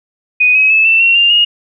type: tone with pitch steps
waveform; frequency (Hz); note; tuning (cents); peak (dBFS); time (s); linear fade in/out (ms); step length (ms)
sine; 2489 / 2547 / 2607 / 2668 / 2730 / 2794 / 2859; D#7 / D#7 / E7 / E7 / F7 / F7 / F7; 0 / +40 / -20 / +20 / -40 / 0 / +40; -6; 0.4-1.45; 10; 150
effects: none

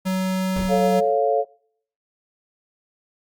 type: tone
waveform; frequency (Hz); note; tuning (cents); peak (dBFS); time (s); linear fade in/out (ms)
square; 187.6; F#3; +24; -21; 0.05-1.01; 20
type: noise with exponential decay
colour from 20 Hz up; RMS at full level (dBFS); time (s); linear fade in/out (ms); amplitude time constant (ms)
brown; -25; 0.56-0.97; 2; 87
type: chord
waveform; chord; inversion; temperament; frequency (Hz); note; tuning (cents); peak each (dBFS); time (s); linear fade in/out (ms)
sine; A augmented; none; equal; 440 / 554.4 / 698.5; A4 / C#5 / E#5; 0 / 0 / 0; -21; 0.68-1.45; 50
effects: noise-tail reverb RT60 0.6 s tail -23 dB re dry + Opus 48 kbps

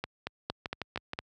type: two click trains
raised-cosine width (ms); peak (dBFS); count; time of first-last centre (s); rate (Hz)
0.3; -18 / -17; 5 / 6; 0.5-1.134 / 0.04-1.189; 6.31 / 4.35
effects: high-pass 60 Hz 12 dB/octave

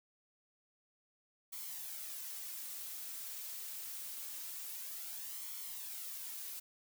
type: noise with flanger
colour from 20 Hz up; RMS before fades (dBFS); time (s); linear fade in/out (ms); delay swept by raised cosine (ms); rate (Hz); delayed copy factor
blue; -45; 1.52-6.6; 10; 0.91 to 4.71; 0.25; +0.5
effects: none

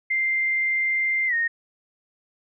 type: tone with pitch glide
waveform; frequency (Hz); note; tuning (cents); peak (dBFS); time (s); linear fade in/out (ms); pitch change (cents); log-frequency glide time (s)
sine; 2093 to 1853.9; C7 to A#6; 0 to -10; -20; 0.1-1.48; 10; -210; 1.27-1.34
effects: none

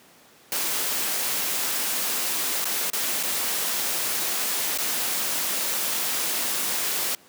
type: noise with dropouts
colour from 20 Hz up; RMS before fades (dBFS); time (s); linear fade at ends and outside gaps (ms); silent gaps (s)
white; -26; 0.52-7.15; 1; 2.644-2.654 / 2.901-2.933 / 3.229-3.234 / 4.776-4.785
effects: pink hiss -53 dBFS RMS until 7.28 s + high-pass 200 Hz 12 dB/octave

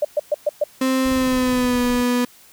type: tone bursts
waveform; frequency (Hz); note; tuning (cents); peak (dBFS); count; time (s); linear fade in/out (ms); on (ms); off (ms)
sine; 595; D5; +22; -14; 5; 0.02-0.64; 5; 28; 120
type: tone with pitch glide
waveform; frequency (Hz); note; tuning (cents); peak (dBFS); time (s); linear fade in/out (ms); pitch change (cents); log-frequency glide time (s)
35% pulse; 261.6 to 245.5; C4 to B3; 0 to -10; -15; 0.81-2.25; 5; -110; 1.1-1.8
type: noise with tremolo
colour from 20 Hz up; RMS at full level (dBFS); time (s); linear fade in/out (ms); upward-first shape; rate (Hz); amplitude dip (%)
brown; -32; 1.05-2.03; 5; square; 19; 50
effects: white hiss -49 dBFS RMS until 2.52 s

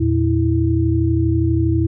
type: tone cluster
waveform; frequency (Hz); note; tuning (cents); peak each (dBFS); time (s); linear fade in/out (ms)
sine; 82.6 / 115 / 326.8; E2 / A#2 / E4; +4 / -23 / -15; -18; 0-1.87; 10
effects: none

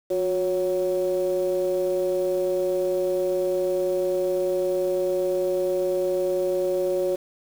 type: ring-modulated tone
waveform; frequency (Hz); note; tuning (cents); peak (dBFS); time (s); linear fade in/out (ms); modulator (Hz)
triangle; 95.8; G2; -39; -16; 0.1-7.16; 10; 459
effects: 7-bit

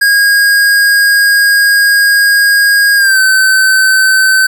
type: tone with pitch glide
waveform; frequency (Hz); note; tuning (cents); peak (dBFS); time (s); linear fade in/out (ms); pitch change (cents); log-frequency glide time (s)
square; 1634 to 1533.4; G#6 to G6; -29 to -39; -6; 0.01-4.47; 10; -110; 2.96-3.19
effects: none

